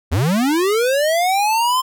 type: linear sweep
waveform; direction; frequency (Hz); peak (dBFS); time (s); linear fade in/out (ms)
square; up; 69.8 to 1049; -15; 0.11-1.82; 20
effects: none